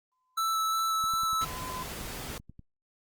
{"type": "tone with exponential growth", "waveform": "sine", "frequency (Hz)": 1019, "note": "C6", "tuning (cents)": -46, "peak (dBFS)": -34, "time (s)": [0.12, 1.83], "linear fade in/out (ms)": 5, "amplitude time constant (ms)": 370}
{"type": "tone with vibrato", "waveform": "square", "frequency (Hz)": 1316, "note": "E6", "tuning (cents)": -3, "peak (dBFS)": -27, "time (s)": [0.37, 1.45], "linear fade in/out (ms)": 10, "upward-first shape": "square", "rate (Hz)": 2.8, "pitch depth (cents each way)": 8}
{"type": "click train", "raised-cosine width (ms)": 5, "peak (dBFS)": -34, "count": 17, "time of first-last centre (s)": [1.04, 2.593], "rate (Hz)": 10.3}
{"type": "noise", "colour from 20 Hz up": "pink", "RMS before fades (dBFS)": -39, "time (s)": [1.41, 2.38], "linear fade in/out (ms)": 2}
{"effects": ["Opus 32 kbps"]}